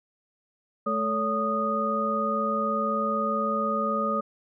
sine tone cluster, 216.6 / 439.8 / 565 / 1237 Hz, A3 / A4 / C#5 / D#6, -27 / -1 / +33 / -10 cents, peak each -30 / -34 / -30 / -26 dBFS, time 0.86-4.21 s, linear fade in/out 10 ms, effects none

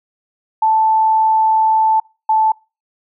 sine tone pair in turn, 879 / 875.5 Hz, A5 / A5, -2 / -9 cents, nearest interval unison, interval 7 cents, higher first, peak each -10 dBFS, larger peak neither, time 0.62-2 / 2.29-2.52 s, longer first, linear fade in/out 5 ms, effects noise-tail reverb RT60 0.3 s tail -25 dB re dry

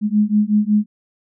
sine beating tone pair, 207.4 / 212.8 Hz, G#3 / G#3, -2 / +42 cents, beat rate 5.4 Hz, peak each -16 dBFS, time 0.01-0.86 s, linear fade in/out 50 ms, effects none

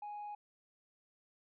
sine tone, 830.6 Hz, G#5, in tune, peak -40 dBFS, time 0.02-0.35 s, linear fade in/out 5 ms, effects tanh soft clip ceiling -40 dBFS

